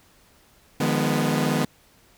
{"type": "chord", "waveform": "sawtooth", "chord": "F half-diminished seventh", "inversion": "third", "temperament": "equal with one note detuned", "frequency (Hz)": [152.27, 174.61, 207.7, 246.9], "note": ["Eb3", "F3", "Ab3", "Cb4"], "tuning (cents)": [-37, 0, 0, 0], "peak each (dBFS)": [-21, -25, -23, -21], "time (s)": [0.8, 1.65], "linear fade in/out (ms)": 5, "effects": ["pink hiss -57 dBFS RMS until 2.17 s"]}